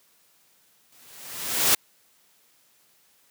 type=noise with exponential growth; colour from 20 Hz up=white; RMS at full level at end=-17 dBFS; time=0.92-1.75 s; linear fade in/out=5 ms; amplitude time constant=180 ms; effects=white hiss -62 dBFS RMS until 3.3 s + high-pass 100 Hz 12 dB/octave